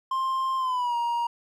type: tone with pitch glide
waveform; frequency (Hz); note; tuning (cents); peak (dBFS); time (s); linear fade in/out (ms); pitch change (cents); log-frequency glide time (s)
triangle; 1054 to 944.4; C6 to A#5; +12 to +22; -22; 0.11-1.27; 5; -190; 0.58-0.96
effects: none